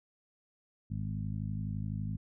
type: harmonic tone with a mistuned harmonic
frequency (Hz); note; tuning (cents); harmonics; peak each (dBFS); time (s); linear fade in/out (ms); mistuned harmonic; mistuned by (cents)
51.91; G#1; 0; 1 / 2 / 3 / 4 / 5; -44 / -36 / -39 / -41 / -49; 0.9-2.17; 10; 1; -71
effects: none